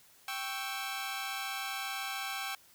15% pulse chord, C# diminished, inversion second, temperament equal, 784 / 1108.7 / 1318.5 Hz, G5 / C#6 / E6, 0 / 0 / 0 cents, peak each -32 / -35 / -35 dBFS, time 0.28-2.55 s, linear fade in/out 2 ms, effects white hiss -61 dBFS RMS until 2.74 s

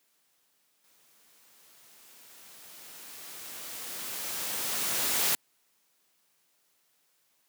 white noise with exponential growth, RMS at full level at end -26 dBFS, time 0.84-5.35 s, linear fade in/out 1 ms, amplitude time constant 980 ms, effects white hiss -71 dBFS RMS until 7.48 s + high-pass 150 Hz 12 dB/octave

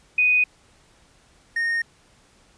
sine / triangle tone pair in turn, 2489 / 1847.5 Hz, D#7 / A#6, 0 / -16 cents, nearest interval perfect fourth, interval 516 cents, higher first, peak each -15 / -19 dBFS, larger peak first, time 0.18-0.44 / 1.56-1.82 s, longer neither, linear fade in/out 5 ms, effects pink hiss -57 dBFS RMS until 2.57 s + resampled to 22050 Hz

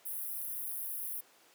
white high-pass noise, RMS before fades -39 dBFS, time 0.05-1.21 s, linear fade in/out 10 ms, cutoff 9700 Hz, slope 96 dB/octave, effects pink hiss -62 dBFS RMS until 1.54 s + high-pass 400 Hz 12 dB/octave

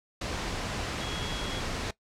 sine tone in noise, 3322 Hz, G#7, in tune, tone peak -39 dBFS, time 1.01-1.6 s, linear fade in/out 5 ms, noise pink, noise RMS -33 dBFS, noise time 0.21-1.91 s, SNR -9 dB, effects noise-tail reverb RT60 0.1 s tail -19 dB re dry + low-pass 6000 Hz 12 dB/octave

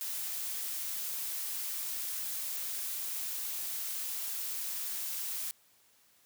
blue noise, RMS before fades -37 dBFS, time 0.01-5.51 s, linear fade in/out 0 ms, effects white hiss -66 dBFS RMS until 6.25 s + high-pass 60 Hz 12 dB/octave

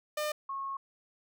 sawtooth / sine tone pair in turn, 603 / 1091.3 Hz, D5 / C#6, +46 / -27 cents, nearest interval minor seventh, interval 1027 cents, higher second, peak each -27 / -34 dBFS, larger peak first, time 0.17-0.32 / 0.49-0.77 s, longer second, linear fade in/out 5 ms, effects none

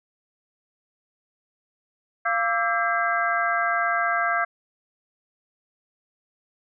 sine tone cluster, 692 / 1168 / 1323 / 1601 / 2044 Hz, F5 / D6 / E6 / G6 / C7, -16 / -10 / +6 / +36 / -41 cents, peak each -26 / -28 / -27 / -25 / -31 dBFS, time 2.25-4.45 s, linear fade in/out 10 ms, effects none

